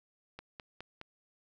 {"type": "click train", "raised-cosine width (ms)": 0.3, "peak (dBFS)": -28, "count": 4, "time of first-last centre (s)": [0.39, 1.014], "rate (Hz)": 4.81, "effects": []}